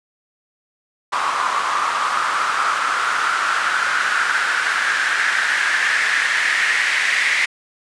white noise with band-pass filter sweep, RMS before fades -19 dBFS, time 1.12-7.46 s, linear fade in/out 10 ms, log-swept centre 1100 to 2000 Hz, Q 4.9, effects resampled to 22050 Hz

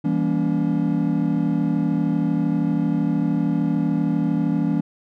triangle chord, E diminished seventh, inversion none, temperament just, 164.81 / 197.78 / 237.3 / 284.8 Hz, E3 / G3 / Bb3 / Db4, 0 / +16 / +31 / +47 cents, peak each -21 / -23 / -23 / -21 dBFS, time 0.04-4.81 s, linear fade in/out 10 ms, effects none

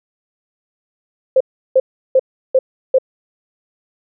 sine tone bursts, 523.3 Hz, C5, in tune, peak -7 dBFS, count 5, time 1.36-2.985 s, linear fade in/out 5 ms, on 45 ms, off 350 ms, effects none

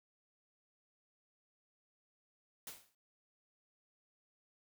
white noise with exponential decay, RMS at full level -44 dBFS, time 2.67-2.95 s, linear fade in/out 2 ms, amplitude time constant 60 ms, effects none

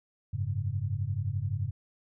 sine chord, F# suspended second, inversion none, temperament just, 92.5 / 104.06 / 138.75 Hz, F#2 / G#2 / C#3, 0 / +4 / +2 cents, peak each -34 / -31 / -35 dBFS, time 0.33-1.71 s, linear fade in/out 10 ms, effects none

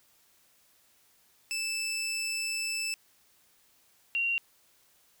20% pulse / sine tone pair in turn, 2637 / 2757 Hz, E7 / F7, 0 / -23 cents, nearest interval minor second, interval 77 cents, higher second, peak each -26 dBFS, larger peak neither, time 1.51-2.94 / 4.15-4.38 s, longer first, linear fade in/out 0 ms, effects white hiss -65 dBFS RMS until 5.2 s

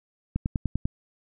click train, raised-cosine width 5 ms, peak -13 dBFS, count 6, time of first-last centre 0.36-0.855 s, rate 10.1 Hz, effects none

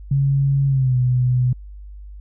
sine tone with pitch glide, 138.4 to 125.46 Hz, C#3 to B2, -2 to +28 cents, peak -14 dBFS, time 0.11-1.53 s, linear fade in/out 5 ms, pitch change -170 cents, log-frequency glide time 0.67-0.96 s, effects added 50 Hz sine -34 dBFS peak until 2.2 s

